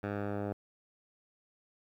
10% pulse tone with low-pass filter sweep, 102 Hz, G#2, 31 cents flat, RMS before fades -36 dBFS, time 0.03-0.53 s, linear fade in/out 5 ms, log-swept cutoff 1700 to 870 Hz, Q 1.2, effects 11-bit

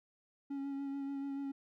triangle tone with vibrato, 277.2 Hz, C#4, in tune, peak -35 dBFS, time 0.5-1.52 s, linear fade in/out 10 ms, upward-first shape sine, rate 6.9 Hz, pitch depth 19 cents each way, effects none

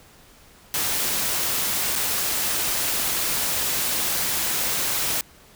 white noise with dropouts, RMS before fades -24 dBFS, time 0.74-5.21 s, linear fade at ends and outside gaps 1 ms, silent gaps 1.955-1.959 s, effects pink hiss -51 dBFS RMS until 5.55 s

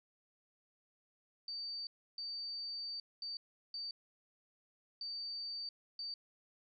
sine tone bursts at uneven times, 4610 Hz, D8, 33 cents flat, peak -40 dBFS, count 6, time 1.48-1.87 / 2.18-3 / 3.22-3.37 / 3.74-3.91 / 5.01-5.69 / 5.99-6.14 s, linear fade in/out 2 ms, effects none

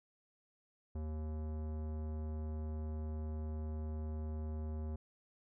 sine tone with tanh clipping, 77.5 Hz, D#2, 6 cents flat, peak -40 dBFS, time 0.95-4.96 s, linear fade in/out 5 ms, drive 18 dB, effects none

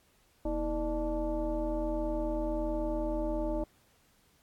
sine tone with frequency modulation, 319.7 Hz, D#4, 47 cents sharp, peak -29 dBFS, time 0.45-3.64 s, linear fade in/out 5 ms, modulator 279 Hz, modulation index 1.4, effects pink hiss -67 dBFS RMS until 4.42 s + AAC 64 kbps

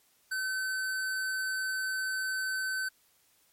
square tone, 1529 Hz, G6, 44 cents flat, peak -31 dBFS, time 0.31-2.89 s, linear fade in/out 10 ms, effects white hiss -67 dBFS RMS until 3.52 s + MP3 64 kbps

